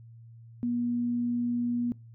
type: tone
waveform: sine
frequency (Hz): 240.3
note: B3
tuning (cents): -47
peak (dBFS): -26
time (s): 0.63-1.92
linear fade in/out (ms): 0
effects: noise-tail reverb RT60 0.3 s tail -23 dB re dry + added 115 Hz sine -47 dBFS peak until 2.14 s